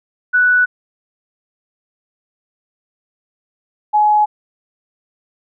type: tone pair in turn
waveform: sine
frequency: 1481 / 843.3 Hz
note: F#6 / G#5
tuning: +1 / +26 cents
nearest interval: minor seventh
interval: 975 cents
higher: first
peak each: -9 dBFS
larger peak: neither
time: 0.33-0.66 / 3.93-4.26 s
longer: neither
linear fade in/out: 20 ms
effects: none